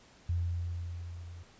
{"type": "tone with level ramp", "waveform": "sine", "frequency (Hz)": 86.3, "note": "F2", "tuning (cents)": -20, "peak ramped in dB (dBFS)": [-27, -44], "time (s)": [0.29, 1.43], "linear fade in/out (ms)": 5, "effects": ["pink hiss -59 dBFS RMS until 1.59 s", "resampled to 16000 Hz"]}